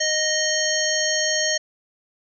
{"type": "harmonic tone with a mistuned harmonic", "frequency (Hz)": 620, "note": "D#5", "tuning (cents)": -6, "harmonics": [1, 3, 5, 7, 9, 10], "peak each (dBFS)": [-26, -25, -29, -27, -28, -25], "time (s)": [0, 1.58], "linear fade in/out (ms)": 10, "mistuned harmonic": 10, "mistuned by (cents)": 65, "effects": []}